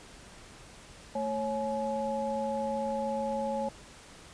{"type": "tone cluster", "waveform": "sine", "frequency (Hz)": [221.8, 550, 846], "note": ["A3", "C#5", "G#5"], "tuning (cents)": [14, -14, 32], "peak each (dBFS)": [-36, -32, -34], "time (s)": [1.15, 3.69], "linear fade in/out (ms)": 5, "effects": ["pink hiss -51 dBFS RMS until 4.33 s", "resampled to 22050 Hz"]}